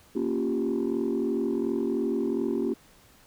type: chord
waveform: sine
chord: G half-diminished seventh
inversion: first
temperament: equal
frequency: 233.1 / 277.2 / 349.2 / 392 Hz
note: Bb3 / Db4 / F4 / G4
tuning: 0 / 0 / 0 / 0 cents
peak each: -29 dBFS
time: 0.15-2.74 s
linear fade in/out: 10 ms
effects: tanh soft clip ceiling -19 dBFS + pink hiss -57 dBFS RMS until 3.26 s